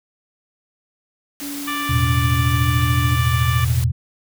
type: noise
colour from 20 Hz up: white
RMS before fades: -32 dBFS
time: 1.4-3.84 s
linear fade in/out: 0 ms
type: tone with pitch glide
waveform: sine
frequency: 284.8 to 290.3 Hz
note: C#4 to D4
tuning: +47 to -20 cents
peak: -28 dBFS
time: 1.41-3.16 s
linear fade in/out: 10 ms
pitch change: +33 cents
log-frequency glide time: 2.37-2.72 s
type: harmonic tone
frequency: 587.3 Hz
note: D5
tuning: in tune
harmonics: 2 / 3 / 4 / 5 / 6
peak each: -25 / -29 / -31 / -33 / -35 dBFS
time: 1.67-3.65 s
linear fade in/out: 10 ms
type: chord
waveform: sine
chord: E suspended fourth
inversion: none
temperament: just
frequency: 82.41 / 109.88 / 123.61 Hz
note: E2 / A2 / B2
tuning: 0 / -2 / +2 cents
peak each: -20 / -22 / -18 dBFS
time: 1.89-3.92 s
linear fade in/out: 10 ms
effects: none